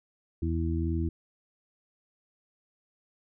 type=harmonic tone; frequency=82.4 Hz; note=E2; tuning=in tune; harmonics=1 / 2 / 3 / 4; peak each=-28 / -35 / -36 / -33 dBFS; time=0.42-1.09 s; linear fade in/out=5 ms; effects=none